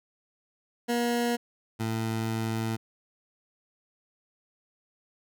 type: tone pair in turn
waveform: 20% pulse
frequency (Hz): 238.4 / 112.12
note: A#3 / A2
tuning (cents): +39 / +33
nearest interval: octave + minor second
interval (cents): 1306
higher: first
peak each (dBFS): -20 / -23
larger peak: first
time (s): 0.88-1.37 / 1.79-2.77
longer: second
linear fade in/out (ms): 20
effects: none